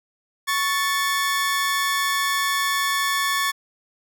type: tone pair together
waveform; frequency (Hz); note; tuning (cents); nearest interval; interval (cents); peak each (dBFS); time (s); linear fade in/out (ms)
sawtooth; 1108.7 / 1755.2; C#6 / A6; 0 / -5; minor sixth; 795; -19 / -20; 0.47-3.52; 20
effects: none